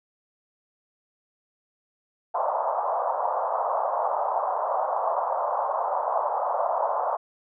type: band-pass noise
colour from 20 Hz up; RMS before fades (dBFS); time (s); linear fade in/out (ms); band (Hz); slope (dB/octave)
pink; -26; 2.34-7.17; 10; 580 to 1100; 48
effects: none